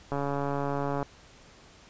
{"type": "click train", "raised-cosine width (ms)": 1, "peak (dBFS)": -17, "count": 129, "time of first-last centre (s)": [0.12, 1.028], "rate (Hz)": 141, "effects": ["pink hiss -54 dBFS RMS until 1.89 s", "resampled to 16000 Hz"]}